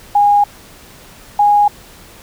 sine tone pair in turn, 819 / 824.2 Hz, G#5 / G#5, -24 / -13 cents, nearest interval unison, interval 11 cents, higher second, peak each -7 dBFS, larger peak neither, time 0.15-0.44 / 1.39-1.68 s, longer neither, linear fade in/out 5 ms, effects pink hiss -40 dBFS RMS until 2.22 s

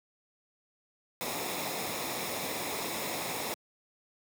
pink noise with comb filter, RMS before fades -35 dBFS, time 1.21-3.54 s, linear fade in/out 0 ms, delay 0.66 ms, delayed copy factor -0.55, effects high-pass 150 Hz 12 dB/octave

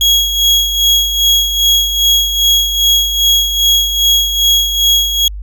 35% pulse tone with tremolo, 3311 Hz, G#7, 6 cents flat, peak -5 dBFS, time 0.01-5.28 s, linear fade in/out 2 ms, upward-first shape sine, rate 2.5 Hz, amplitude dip 60%, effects added 50 Hz sine -22 dBFS peak until 5.42 s

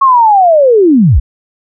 sine linear sweep, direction down, 1108.7 to 42.6 Hz, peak -3 dBFS, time 0.01-1.2 s, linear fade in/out 10 ms, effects none

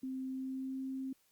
sine tone with pitch glide, 261.6 to 264.8 Hz, C4 to C4, 0 to +21 cents, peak -37 dBFS, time 0.03-1.13 s, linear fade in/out 5 ms, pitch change +21 cents, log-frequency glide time 0.24-0.82 s, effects white hiss -72 dBFS RMS until 1.31 s + Opus 48 kbps

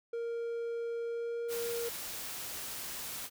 triangle tone with pitch glide, 466.2 to 469.2 Hz, A#4 to A#4, 0 to +11 cents, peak -32 dBFS, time 0.13-1.89 s, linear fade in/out 5 ms, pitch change +11 cents, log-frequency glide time 1.06-1.45 s
white noise, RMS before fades -41 dBFS, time 1.48-3.3 s, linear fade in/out 50 ms
effects none

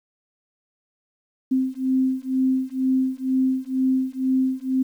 sine beating tone pair, 260 / 262.1 Hz, C4 / C4, -11 / +3 cents, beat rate 2.1 Hz, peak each -22 dBFS, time 1.51-4.83 s, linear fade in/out 10 ms, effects 9-bit

